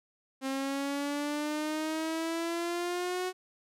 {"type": "exponential sweep", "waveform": "sawtooth", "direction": "up", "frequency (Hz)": [265.6, 370], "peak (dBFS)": -27, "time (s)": [0.41, 3.33], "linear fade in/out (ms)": 50, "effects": ["low-pass 12000 Hz 12 dB/octave"]}